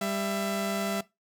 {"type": "tone pair together", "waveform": "sawtooth", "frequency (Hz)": [198.3, 667], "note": ["G3", "E5"], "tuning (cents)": [20, 20], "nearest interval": "octave + major sixth", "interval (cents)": 2100, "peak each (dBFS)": -27, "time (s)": [0.01, 1.01], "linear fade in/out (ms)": 5, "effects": ["noise-tail reverb RT60 0.2 s tail -19 dB re dry"]}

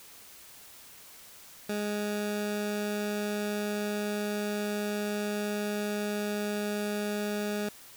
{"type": "tone", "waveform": "20% pulse", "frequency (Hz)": 207.7, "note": "G#3", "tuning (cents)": 0, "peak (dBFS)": -25, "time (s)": [1.69, 7.69], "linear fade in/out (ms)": 5, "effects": ["white hiss -51 dBFS RMS until 7.96 s"]}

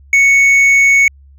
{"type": "tone with hard clipping", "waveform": "triangle", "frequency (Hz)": 2217, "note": "C#7", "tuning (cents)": 0, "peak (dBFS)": -7, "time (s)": [0.13, 1.08], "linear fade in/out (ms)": 2, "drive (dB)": 7, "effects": ["added 69 Hz sine -39 dBFS peak until 1.38 s"]}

